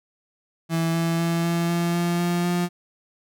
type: tone with pitch steps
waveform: 35% pulse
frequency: 164.81 / 166.34 / 167.88 / 169.44 / 171.02 / 172.6 / 174.21 / 175.82 Hz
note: E3 / E3 / E3 / E3 / F3 / F3 / F3 / F3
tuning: 0 / +16 / +32 / +48 / -36 / -20 / -4 / +12 cents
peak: -19 dBFS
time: 0.69-2.69 s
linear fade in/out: 50 ms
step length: 250 ms
effects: none